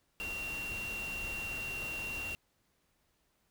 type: tone in noise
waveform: sine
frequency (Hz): 2751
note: F7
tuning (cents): -27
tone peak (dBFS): -37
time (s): 0.2-2.35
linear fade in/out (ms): 0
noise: pink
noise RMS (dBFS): -45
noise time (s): 0.2-2.35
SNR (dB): +5
effects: pink hiss -75 dBFS RMS until 3.5 s